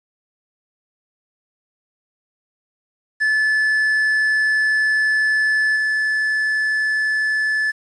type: tone with level steps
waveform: triangle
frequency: 1734 Hz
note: A6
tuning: 26 cents flat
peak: -13 / -15 dBFS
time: 3.2-7.72 s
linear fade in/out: 20 ms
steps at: 5.76 s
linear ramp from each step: 2 ms
effects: resampled to 24000 Hz + 8-bit